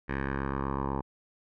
10% pulse tone with low-pass filter sweep, 68.1 Hz, C#2, 30 cents flat, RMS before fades -32 dBFS, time 0.08-1.02 s, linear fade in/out 20 ms, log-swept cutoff 1900 to 880 Hz, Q 3.2, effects none

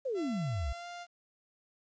sine exponential sweep, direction down, 561 to 58 Hz, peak -31 dBFS, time 0.05-0.73 s, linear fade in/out 10 ms
sawtooth tone with pitch glide, 675 to 698.8 Hz, E5 to F5, +41 to +1 cents, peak -38 dBFS, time 0.14-1.07 s, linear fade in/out 50 ms, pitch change +60 cents, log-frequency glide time 0.64-0.87 s
effects resampled to 16000 Hz + 11-bit

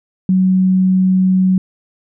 sine tone, 186.7 Hz, F#3, 16 cents sharp, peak -9 dBFS, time 0.29-1.58 s, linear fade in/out 2 ms, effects none

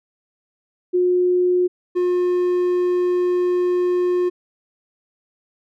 sine / triangle tone pair in turn, 360 / 358 Hz, F#4 / F4, -47 / +43 cents, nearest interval unison, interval 10 cents, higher first, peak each -14 dBFS, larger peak neither, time 0.93-1.68 / 1.95-4.3 s, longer second, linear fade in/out 20 ms, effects none

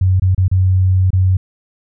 sine tone with dropouts, 93.3 Hz, F#2, 15 cents sharp, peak -9 dBFS, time 0.01-1.37 s, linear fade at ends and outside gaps 5 ms, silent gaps 0.198-0.22 / 0.348-0.378 / 0.481-0.514 / 1.105-1.131 s, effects none

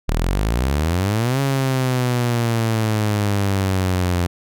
sawtooth exponential two-way sweep, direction up then down, 36.74 to 138.59 to 87 Hz, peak -13 dBFS, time 0.08-4.27 s, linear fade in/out 10 ms, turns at 1.4 s, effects none

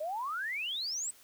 sine exponential sweep, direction up, 587.3 to 8310 Hz, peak -33 dBFS, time 0-1.11 s, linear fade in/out 10 ms, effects white hiss -59 dBFS RMS until 1.23 s

